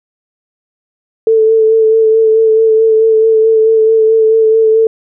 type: tone with vibrato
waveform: sine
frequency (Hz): 442.9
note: A4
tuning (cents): +11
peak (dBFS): -5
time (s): 1.27-4.87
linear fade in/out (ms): 2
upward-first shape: sine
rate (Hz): 4.6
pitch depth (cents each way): 21
effects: none